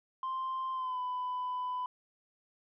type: tone with pitch glide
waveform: sine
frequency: 1046.5 to 999.8 Hz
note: C6 to B5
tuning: 0 to +21 cents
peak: -31 dBFS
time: 0.23-1.86 s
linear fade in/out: 2 ms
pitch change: -79 cents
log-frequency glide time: 0.73-1 s
effects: tanh soft clip ceiling -31 dBFS